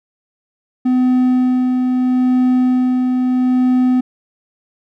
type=tone with tremolo; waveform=triangle; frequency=253.1 Hz; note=B3; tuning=43 cents sharp; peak=-8 dBFS; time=0.85-4.01 s; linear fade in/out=10 ms; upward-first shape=sine; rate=0.77 Hz; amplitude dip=30%; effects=none